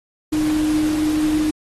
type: tone in noise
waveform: sine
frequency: 306.6 Hz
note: D#4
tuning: 25 cents flat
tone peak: -16 dBFS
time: 0.32-1.51 s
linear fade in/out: 10 ms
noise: pink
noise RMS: -31 dBFS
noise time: 0.32-1.51 s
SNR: +12 dB
effects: AAC 32 kbps